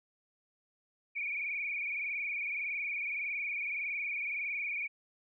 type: tone with frequency modulation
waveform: sine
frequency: 2333 Hz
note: D7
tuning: 12 cents flat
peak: -33 dBFS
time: 1.15-4.88 s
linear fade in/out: 20 ms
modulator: 21.7 Hz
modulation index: 5.3
effects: none